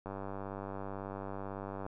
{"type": "click train", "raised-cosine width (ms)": 1, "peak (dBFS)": -27, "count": 178, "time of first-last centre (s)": [0.06, 1.864], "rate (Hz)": 98.1, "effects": []}